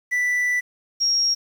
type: tone pair in turn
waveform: triangle / sine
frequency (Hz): 1975.5 / 5588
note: B6 / F8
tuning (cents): 0 / 0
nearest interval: octave + tritone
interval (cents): 1800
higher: second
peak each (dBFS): -17 / -17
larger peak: neither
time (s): 0.11-0.61 / 1-1.35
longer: first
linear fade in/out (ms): 20
effects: 8-bit